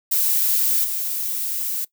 violet noise with level steps, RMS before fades -19 / -25 dBFS, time 0.11-1.85 s, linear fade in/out 10 ms, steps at 0.84 s, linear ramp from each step 5 ms, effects noise-tail reverb RT60 0.1 s tail -20 dB re dry

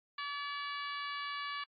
harmonic tone, 573 Hz, D5, 43 cents flat, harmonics 2 / 3 / 4 / 5 / 6 / 7 / 8, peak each -40 / -44 / -46 / -48 / -50 / -51 / -52 dBFS, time 0.18-1.64 s, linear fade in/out 5 ms, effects AAC 32 kbps

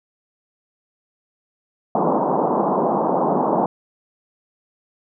white band-pass noise, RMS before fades -19 dBFS, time 1.95-3.66 s, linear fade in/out 2 ms, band 160 to 1000 Hz, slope 48 dB/octave, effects none

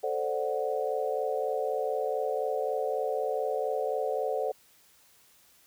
sine chord, D dominant seventh, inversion second, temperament equal, 440 / 523.3 / 587.3 / 740 Hz, A4 / C5 / D5 / F#5, 0 / 0 / 0 / 0 cents, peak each -32 / -32 / -34 / -34 dBFS, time 0.03-4.52 s, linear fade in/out 10 ms, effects white hiss -61 dBFS RMS until 5.66 s

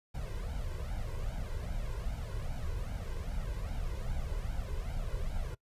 brown noise with flanger, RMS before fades -36 dBFS, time 0.14-5.55 s, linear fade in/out 10 ms, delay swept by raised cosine 1.3 to 2.03 ms, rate 2.5 Hz, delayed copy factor +0.85, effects noise-tail reverb RT60 0.1 s tail -22 dB re dry + resampled to 32000 Hz

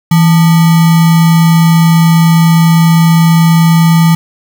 sine tone with sample-and-hold, 164.81 Hz, E3, in tune, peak -3 dBFS, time 0.11-4.15 s, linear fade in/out 5 ms, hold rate 1050 Hz, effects none

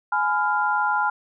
sine chord, F diminished, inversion first, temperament just, 838.1 / 1005.8 / 1396.9 Hz, Ab5 / Cb6 / F6, +16 / +31 / 0 cents, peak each -23 / -25 / -23 dBFS, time 0.12-1.1 s, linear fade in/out 5 ms, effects none

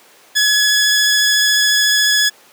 15% pulse tone with vibrato, 1692 Hz, G#6, 32 cents sharp, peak -5 dBFS, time 0.35-2.3 s, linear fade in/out 20 ms, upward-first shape triangle, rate 14 Hz, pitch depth 13 cents each way, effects pink hiss -46 dBFS RMS until 2.52 s + high-pass 400 Hz 12 dB/octave

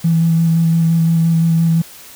triangle tone with vibrato, 164.81 Hz, E3, in tune, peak -6 dBFS, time 0.04-1.82 s, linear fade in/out 10 ms, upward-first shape square, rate 5.8 Hz, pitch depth 13 cents each way, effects tanh soft clip ceiling -8 dBFS + white hiss -38 dBFS RMS until 2.15 s

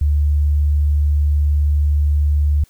sine tone, 73.42 Hz, D2, in tune, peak -12 dBFS, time 0.01-2.64 s, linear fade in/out 5 ms, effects white hiss -55 dBFS RMS until 2.69 s

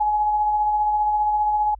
sine tone with tremolo, 843 Hz, G#5, 26 cents sharp, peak -16 dBFS, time 0-1.75 s, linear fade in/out 10 ms, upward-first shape sine, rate 15 Hz, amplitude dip 30%, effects added 50 Hz sine -40 dBFS peak until 1.79 s

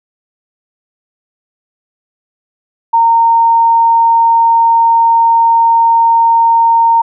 sine tone, 920 Hz, A#5, 23 cents flat, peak -5 dBFS, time 2.93-7.02 s, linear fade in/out 10 ms, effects none

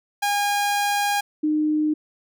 sawtooth / sine tone pair in turn, 815 / 305.3 Hz, G#5 / D#4, -33 / -33 cents, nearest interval octave + perfect fourth, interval 1700 cents, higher first, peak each -16 / -18 dBFS, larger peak first, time 0.22-1.21 / 1.43-1.94 s, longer first, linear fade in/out 10 ms, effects none

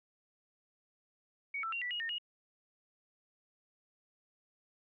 sine tone with pitch steps, 2241 / 1332 / 2760 / 1963 / 2883 / 1832 / 2881 Hz, C#7 / E6 / F7 / B6 / F#7 / A#6 / F#7, +18 / +18 / -21 / -11 / -46 / -31 / -47 cents, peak -35 dBFS, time 1.54-2.184 s, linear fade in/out 5 ms, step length 92 ms, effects none

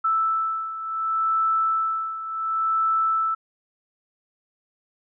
sine beating tone pair, 1318.5 / 1319.19 Hz, E6 / E6, 0 / +1 cents, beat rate 0.69 Hz, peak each -22 / -27 dBFS, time 0.04-3.35 s, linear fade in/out 10 ms, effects none

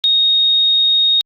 sine tone, 3729 Hz, A#7, in tune, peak -10 dBFS, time 0.04-1.21 s, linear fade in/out 0 ms, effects Opus 48 kbps

